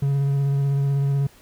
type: tone with vibrato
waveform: triangle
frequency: 139.4 Hz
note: C#3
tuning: 10 cents sharp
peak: -16 dBFS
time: 0.02-1.27 s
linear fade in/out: 5 ms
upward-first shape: triangle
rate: 16 Hz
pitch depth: 21 cents each way
effects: pink hiss -52 dBFS RMS until 1.41 s